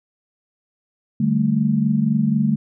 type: chord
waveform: sine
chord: D suspended fourth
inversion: none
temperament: equal with one note detuned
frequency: 149.66 / 196 / 220 Hz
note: D3 / G3 / A3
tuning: +33 / 0 / 0 cents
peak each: -21 / -21 / -18 dBFS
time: 1.2-2.56 s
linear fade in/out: 5 ms
effects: none